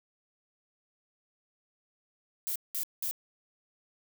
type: noise bursts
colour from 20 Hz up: violet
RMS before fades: -33 dBFS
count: 3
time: 2.47-3.111 s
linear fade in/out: 0 ms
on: 87 ms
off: 190 ms
effects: none